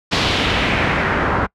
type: noise with low-pass filter sweep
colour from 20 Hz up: pink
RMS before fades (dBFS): -17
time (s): 0.11-1.47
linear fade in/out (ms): 20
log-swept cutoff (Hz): 4300 to 1300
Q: 1.9
effects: noise-tail reverb RT60 0.1 s tail -26 dB re dry + high-pass 60 Hz 12 dB/octave